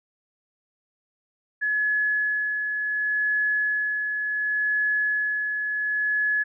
sine tone with tremolo, 1700 Hz, G#6, 40 cents sharp, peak -20 dBFS, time 1.61-6.44 s, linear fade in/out 20 ms, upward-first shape sine, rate 0.69 Hz, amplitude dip 40%, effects none

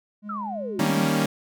triangle tone, 208.3 Hz, G#3, 5 cents sharp, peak -31 dBFS, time 0.22-0.96 s, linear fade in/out 50 ms
sine exponential sweep, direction down, 1396.9 to 166.3 Hz, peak -29 dBFS, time 0.29-1.06 s, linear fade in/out 5 ms
sawtooth chord, Eb dominant seventh, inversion none, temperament equal, 155.56 / 196 / 233.1 / 277.2 Hz, Eb3 / G3 / Bb3 / Db4, 0 / 0 / 0 / 0 cents, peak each -22 dBFS, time 0.79-1.26 s, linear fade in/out 5 ms
effects none

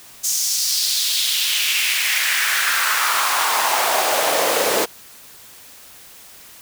pink noise with high-pass filter sweep, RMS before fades -19 dBFS, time 0.23-4.86 s, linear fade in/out 20 ms, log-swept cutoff 6500 to 420 Hz, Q 2.7, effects white hiss -43 dBFS RMS until 6.61 s

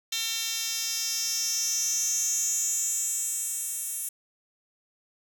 10% pulse tone with high-pass filter sweep, 452.8 Hz, A4, 50 cents sharp, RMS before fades -29 dBFS, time 0.12-4.09 s, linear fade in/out 5 ms, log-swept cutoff 4100 to 9400 Hz, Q 5.4, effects none

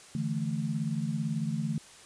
sine chord, D suspended second, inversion none, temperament equal, 146.83 / 164.81 / 220 Hz, D3 / E3 / A3, 0 / 0 / 0 cents, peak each -33 dBFS, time 0.15-1.78 s, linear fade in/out 2 ms, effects white hiss -52 dBFS RMS until 2.05 s + resampled to 22050 Hz

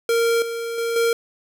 square tone with level steps, 463.4 Hz, A#4, 10 cents flat, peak -17 / -26 / -22 / -17 dBFS, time 0.09-1.13 s, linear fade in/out 2 ms, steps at 0.42 / 0.78 / 0.96 s, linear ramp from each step 2 ms, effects none

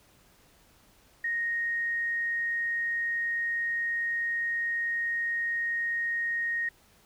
sine tone, 1864.7 Hz, A#6, in tune, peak -27 dBFS, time 1.24-6.69 s, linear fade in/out 5 ms, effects pink hiss -61 dBFS RMS until 7.05 s

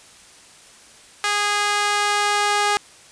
sawtooth tone with high-pass filter sweep, 412.2 Hz, G#4, 13 cents flat, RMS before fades -20 dBFS, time 1.24-2.77 s, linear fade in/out 0 ms, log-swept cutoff 1300 to 830 Hz, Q 1.1, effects white hiss -47 dBFS RMS until 3.11 s + resampled to 22050 Hz

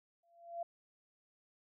sine tone with exponential growth, 683 Hz, F5, 39 cents flat, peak -35 dBFS, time 0.23-0.63 s, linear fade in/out 5 ms, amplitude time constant 86 ms, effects none

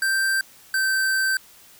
square tone pair in turn, 1568 / 1551.8 Hz, G6 / G6, 0 / -18 cents, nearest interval unison, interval 18 cents, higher first, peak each -20 dBFS, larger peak neither, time 0.02-0.41 / 0.74-1.37 s, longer second, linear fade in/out 2 ms, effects white hiss -50 dBFS RMS until 1.79 s

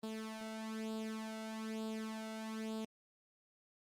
sawtooth tone with flanger, 220 Hz, A3, in tune, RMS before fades -43 dBFS, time 0.03-2.85 s, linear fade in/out 5 ms, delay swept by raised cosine 0.24 to 1.44 ms, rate 1.1 Hz, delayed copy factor +0.7, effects low-pass 12000 Hz 12 dB/octave + Opus 32 kbps

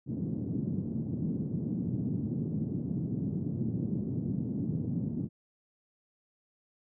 white band-pass noise, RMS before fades -33 dBFS, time 0.06-5.29 s, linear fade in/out 50 ms, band 110 to 250 Hz, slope 24 dB/octave, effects none

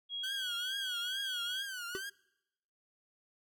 sine tone, 3299 Hz, G#7, 12 cents flat, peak -36 dBFS, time 0.09-1.66 s, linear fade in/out 50 ms
sawtooth tone with vibrato, 1503 Hz, F#6, 27 cents sharp, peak -36 dBFS, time 0.23-2.1 s, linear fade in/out 10 ms, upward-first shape triangle, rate 2.3 Hz, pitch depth 150 cents each way
square tone with exponential decay, 385.1 Hz, G4, 31 cents flat, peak -33 dBFS, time 1.95-2.03 s, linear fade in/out 0 ms, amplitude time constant 16 ms
effects noise-tail reverb RT60 0.9 s tail -24 dB re dry

